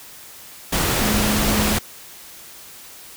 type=tone in noise; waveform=sine; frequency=210.8 Hz; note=G#3; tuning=26 cents sharp; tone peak=-21 dBFS; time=1.01-1.78 s; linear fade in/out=10 ms; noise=pink; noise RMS=-20 dBFS; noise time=0.72-1.79 s; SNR=-4 dB; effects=white hiss -41 dBFS RMS until 3.16 s